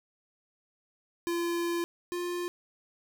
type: tone pair in turn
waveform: square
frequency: 342.4 / 351.8 Hz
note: F4 / F4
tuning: -34 / +13 cents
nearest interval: unison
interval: 47 cents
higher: second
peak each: -29 / -32 dBFS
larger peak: first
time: 1.27-1.84 / 2.12-2.48 s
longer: first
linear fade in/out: 0 ms
effects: 10-bit